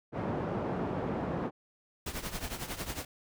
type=band-pass noise; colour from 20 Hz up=pink; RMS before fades=-34 dBFS; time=0.12-1.51 s; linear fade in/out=50 ms; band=130 to 840 Hz; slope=12 dB/octave
type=noise with tremolo; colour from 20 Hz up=pink; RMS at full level=-35 dBFS; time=2.06-3.05 s; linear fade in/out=5 ms; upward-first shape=triangle; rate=11 Hz; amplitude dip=80%
effects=none